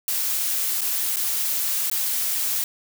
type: noise with dropouts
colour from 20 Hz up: blue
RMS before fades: -24 dBFS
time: 0.08-2.64 s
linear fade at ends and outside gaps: 1 ms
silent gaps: 0.809-0.816 / 1.16-1.168 / 1.899-1.914 s
effects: none